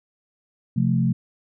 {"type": "chord", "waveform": "sine", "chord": "F major", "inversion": "second", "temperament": "equal", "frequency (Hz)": [130.81, 174.61, 220], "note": ["C3", "F3", "A3"], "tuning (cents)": [0, 0, 0], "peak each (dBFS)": [-21, -22, -23], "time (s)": [0.76, 1.13], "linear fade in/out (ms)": 10, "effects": []}